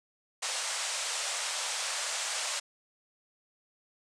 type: band-pass noise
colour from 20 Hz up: white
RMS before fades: -34 dBFS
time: 0.42-2.6 s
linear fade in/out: 10 ms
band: 520 to 8900 Hz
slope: 48 dB/octave
effects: none